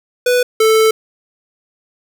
square tone pair in turn, 494.2 / 440.3 Hz, B4 / A4, +1 / +1 cents, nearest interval major second, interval 200 cents, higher first, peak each -11 / -9 dBFS, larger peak second, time 0.26-0.43 / 0.6-0.91 s, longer second, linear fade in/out 5 ms, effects none

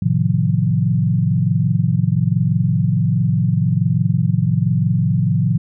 sine chord, F dominant seventh, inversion first, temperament equal with one note detuned, 110 / 130.81 / 155.56 / 176.85 Hz, A2 / C3 / Eb3 / F3, 0 / 0 / 0 / +22 cents, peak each -19 dBFS, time 0.02-5.58 s, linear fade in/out 5 ms, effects none

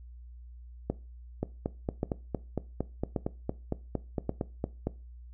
two click trains, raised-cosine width 2 ms, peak -16 / -15 dBFS, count 16 / 4, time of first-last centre 1.43-4.87 / 0.9-4.294 s, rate 4.36 / 0.884 Hz, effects noise-tail reverb RT60 0.3 s tail -19 dB re dry + added 60 Hz sine -45 dBFS peak until 5.33 s

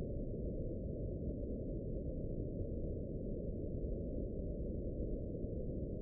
pink low-pass noise, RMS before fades -41 dBFS, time 0-6.01 s, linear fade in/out 0 ms, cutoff 600 Hz, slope 96 dB/octave, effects none

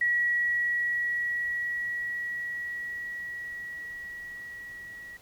sine tone with level ramp, 1924 Hz, B6, 46 cents flat, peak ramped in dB -22 to -41 dBFS, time 0.01-5.17 s, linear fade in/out 5 ms, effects pink hiss -56 dBFS RMS until 5.21 s

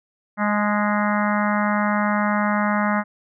harmonic tone with a mistuned harmonic, 207.7 Hz, G#3, in tune, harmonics 1 / 3 / 4 / 5 / 6 / 7 / 8 / 9 / 10, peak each -21 / -27 / -27 / -28 / -27 / -29 / -32 / -31 / -34 dBFS, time 0.37-3.04 s, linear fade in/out 50 ms, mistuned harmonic 4, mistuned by +21 cents, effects none

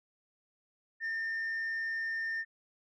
sine tone with frequency modulation, 1810 Hz, A6, 48 cents sharp, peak -30 dBFS, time 1-2.45 s, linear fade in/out 50 ms, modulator 80.7 Hz, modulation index 0.29, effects tanh soft clip ceiling -31 dBFS

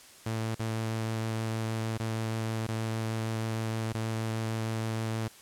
sawtooth tone with dropouts, 111.7 Hz, A2, 27 cents sharp, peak -26 dBFS, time 0.26-5.28 s, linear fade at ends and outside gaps 5 ms, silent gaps 0.55-0.594 / 1.976-1.998 / 2.668-2.686 / 3.927-3.944 s, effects white hiss -53 dBFS RMS until 5.41 s + low-pass 11000 Hz 12 dB/octave

